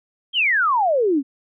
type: exponential sweep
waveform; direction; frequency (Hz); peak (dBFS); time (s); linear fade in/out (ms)
sine; down; 3275 to 256.3; -15; 0.33-1.23; 50
effects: none